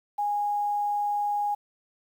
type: tone with quantisation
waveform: sine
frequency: 824 Hz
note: G#5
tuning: 14 cents flat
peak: -24 dBFS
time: 0.18-1.55 s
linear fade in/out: 10 ms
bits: 9
effects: none